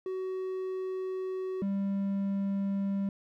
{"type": "tone pair in turn", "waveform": "triangle", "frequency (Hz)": [375, 197.33], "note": ["F#4", "G3"], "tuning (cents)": [23, 12], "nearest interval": "major seventh", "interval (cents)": 1111, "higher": "first", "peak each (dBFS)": [-30, -26], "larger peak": "second", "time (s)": [[0.06, 1.62], [1.62, 3.09]], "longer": "first", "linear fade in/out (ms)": 2, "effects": []}